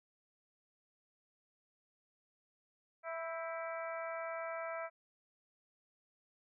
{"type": "harmonic tone with a mistuned harmonic", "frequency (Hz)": 329.6, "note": "E4", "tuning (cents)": 0, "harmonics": [2, 3, 4, 5, 6, 7], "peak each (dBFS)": [-41, -49, -45, -51, -51, -51], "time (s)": [3.03, 4.9], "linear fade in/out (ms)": 50, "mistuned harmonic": 5, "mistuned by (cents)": -51, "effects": []}